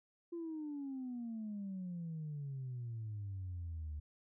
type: exponential sweep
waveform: sine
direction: down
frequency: 345.8 to 73.42 Hz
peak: -39 dBFS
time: 0.32-4 s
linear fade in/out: 10 ms
effects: tanh soft clip ceiling -37 dBFS